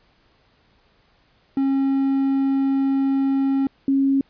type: tone pair in turn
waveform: triangle / sine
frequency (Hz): 271.5 / 272.7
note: C#4 / C#4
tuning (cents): -36 / -28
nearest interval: unison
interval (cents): 8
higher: second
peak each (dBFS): -15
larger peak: neither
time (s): 1.57-3.67 / 3.88-4.21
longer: first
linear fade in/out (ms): 2
effects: pink hiss -60 dBFS RMS until 4.29 s + resampled to 11025 Hz